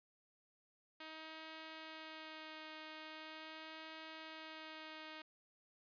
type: tone with vibrato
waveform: 5% pulse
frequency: 314.8 Hz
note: D#4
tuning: 20 cents sharp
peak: -38 dBFS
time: 1-5.22 s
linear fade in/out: 5 ms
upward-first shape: sine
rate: 0.41 Hz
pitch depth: 15 cents each way
effects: resampled to 11025 Hz